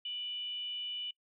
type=tone with frequency modulation; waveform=sine; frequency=2960 Hz; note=F#7; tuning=in tune; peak=-36 dBFS; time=0.05-1.11 s; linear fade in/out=5 ms; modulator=582 Hz; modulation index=0.21; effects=noise-tail reverb RT60 0.1 s tail -24 dB re dry